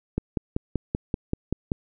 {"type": "click train", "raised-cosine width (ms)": 3, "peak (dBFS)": -11, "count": 9, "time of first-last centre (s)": [0.18, 1.718], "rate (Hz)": 5.2, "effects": []}